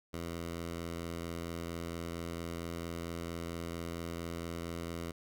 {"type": "tone", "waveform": "10% pulse", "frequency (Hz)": 84.4, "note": "E2", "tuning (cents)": 41, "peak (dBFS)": -30, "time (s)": [0.13, 5.12], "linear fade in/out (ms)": 10, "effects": []}